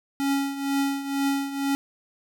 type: tone with tremolo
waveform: square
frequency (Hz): 277.2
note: C#4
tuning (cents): 0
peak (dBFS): -21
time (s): 0.2-1.75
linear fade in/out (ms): 0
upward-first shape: triangle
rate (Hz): 2.1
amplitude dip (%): 75
effects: none